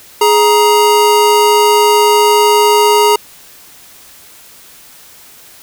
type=tone pair together; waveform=square; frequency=417.9 / 938.2 Hz; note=G#4 / A#5; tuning=+11 / +11 cents; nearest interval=octave + major second; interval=1400 cents; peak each=-10 dBFS; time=0.21-3.16 s; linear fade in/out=5 ms; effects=white hiss -39 dBFS RMS until 5.62 s